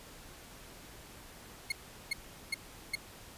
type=tone bursts; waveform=30% pulse; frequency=2164 Hz; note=C#7; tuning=42 cents flat; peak=-27 dBFS; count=4; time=1.7-2.954 s; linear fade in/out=5 ms; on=21 ms; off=390 ms; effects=pink hiss -52 dBFS RMS until 3.37 s + resampled to 32000 Hz